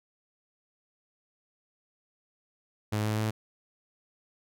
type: tone with pitch steps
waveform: sawtooth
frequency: 106.3 / 107.66 / 109.04 Hz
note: G#2 / A2 / A2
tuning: +41 / -37 / -15 cents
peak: -23 dBFS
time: 2.92-3.31 s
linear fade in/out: 10 ms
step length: 130 ms
effects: none